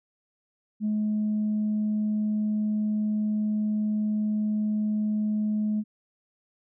sine tone, 212.5 Hz, G#3, 40 cents sharp, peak -22 dBFS, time 0.8-5.84 s, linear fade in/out 50 ms, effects tanh soft clip ceiling -20 dBFS

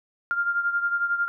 sine beating tone pair, 1396.9 / 1407.9 Hz, F6 / F6, 0 / +14 cents, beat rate 11 Hz, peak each -23 / -29 dBFS, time 0.31-1.28 s, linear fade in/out 0 ms, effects none

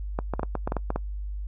clicks, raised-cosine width 1 ms, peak -13 dBFS, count 10, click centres 0.189 / 0.337 / 0.395 / 0.432 / 0.553 / 0.675 / 0.721 / 0.767 / 0.904 / 0.96 s, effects noise-tail reverb RT60 0.1 s tail -24 dB re dry + added 50 Hz sine -30 dBFS peak until 1.47 s

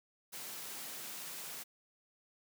white high-pass noise, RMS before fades -45 dBFS, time 0.32-1.64 s, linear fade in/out 20 ms, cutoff 130 Hz, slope 96 dB/octave, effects none

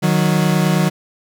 40% pulse tone pair together, 155.1 / 184.45 Hz, D#3 / F#3, -5 / -5 cents, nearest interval minor third, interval 300 cents, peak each -15 dBFS, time 0.02-0.9 s, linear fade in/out 20 ms, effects none

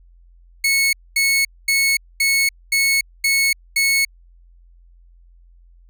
sawtooth tone bursts, 2199 Hz, C#7, 14 cents flat, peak -11 dBFS, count 7, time 0.64-4.05 s, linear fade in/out 5 ms, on 290 ms, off 230 ms, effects added 43 Hz sine -46 dBFS peak until 5.89 s

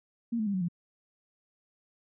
sine tone with pitch steps, 233.1 / 216.2 / 200.6 / 186.08 / 172.62 Hz, A#3 / A3 / G3 / F#3 / F3, 0 / -30 / +40 / +10 / -20 cents, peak -27 dBFS, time 0.32-0.685 s, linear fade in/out 10 ms, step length 73 ms, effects none

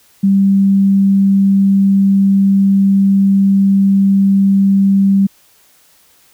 sine tone, 196 Hz, G3, in tune, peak -7 dBFS, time 0.23-5.27 s, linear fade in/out 10 ms, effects white hiss -50 dBFS RMS until 6.33 s

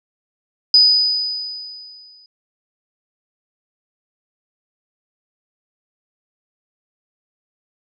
sine tone with exponential decay, 4978 Hz, D#8, in tune, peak -6 dBFS, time 0.74-2.26 s, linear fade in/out 2 ms, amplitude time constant 330 ms, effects none

